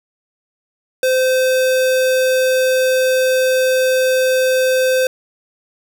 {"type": "tone", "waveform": "square", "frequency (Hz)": 516, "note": "C5", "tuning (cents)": -24, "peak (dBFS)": -13, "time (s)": [1.03, 5.07], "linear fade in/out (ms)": 2, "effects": []}